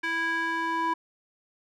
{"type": "tone with band-pass filter sweep", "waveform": "square", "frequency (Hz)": 329.6, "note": "E4", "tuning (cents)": 0, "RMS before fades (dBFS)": -28, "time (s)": [0.03, 0.94], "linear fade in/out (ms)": 10, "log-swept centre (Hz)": [1900, 1100], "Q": 3.4, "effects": []}